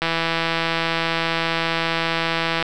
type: click train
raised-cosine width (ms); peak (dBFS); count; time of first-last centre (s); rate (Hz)
0.3; -5; 431; 0.02-2.626; 165
effects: none